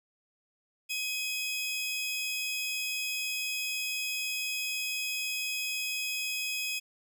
sawtooth tone pair together, 2526 / 3340 Hz, D#7 / G#7, +26 / +9 cents, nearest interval perfect fourth, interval 483 cents, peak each -29 / -35 dBFS, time 0.89-6.8 s, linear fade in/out 20 ms, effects none

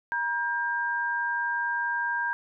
sine tone pair together, 950 / 1597.7 Hz, A#5 / G6, +33 / +33 cents, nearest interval major sixth, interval 900 cents, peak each -30 / -27 dBFS, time 0.12-2.33 s, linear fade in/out 0 ms, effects none

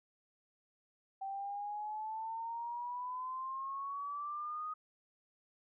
sine exponential sweep, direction up, 774 to 1252 Hz, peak -38 dBFS, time 1.21-4.74 s, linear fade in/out 10 ms, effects none

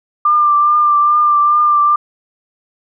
sine tone with vibrato, 1190 Hz, D6, 22 cents sharp, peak -8 dBFS, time 0.25-1.96 s, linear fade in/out 5 ms, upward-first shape triangle, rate 2.4 Hz, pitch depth 27 cents each way, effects none

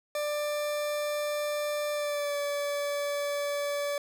40% pulse tone with pitch glide, 592 to 575.5 Hz, D5 to D5, +14 to -35 cents, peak -28 dBFS, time 0.15-3.98 s, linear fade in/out 2 ms, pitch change -49 cents, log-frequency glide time 1.92-2.37 s, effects none

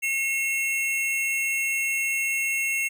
square tone pair together, 2168 / 2715 Hz, C#7 / F7, -39 / -50 cents, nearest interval major third, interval 389 cents, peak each -27 dBFS, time 0.02-2.89 s, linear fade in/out 20 ms, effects none

